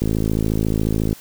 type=click train; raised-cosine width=3 ms; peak=-7 dBFS; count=61; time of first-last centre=0.02-1.129 s; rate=54.1 Hz; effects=white hiss -43 dBFS RMS until 1.2 s